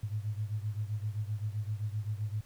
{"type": "beating tone pair", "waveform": "sine", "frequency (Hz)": [103.6, 111.3], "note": ["G#2", "A2"], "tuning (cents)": [-4, 20], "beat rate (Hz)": 7.7, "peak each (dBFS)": [-34, -37], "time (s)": [0.03, 2.41], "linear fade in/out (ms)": 5, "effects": ["pink hiss -61 dBFS RMS until 2.45 s"]}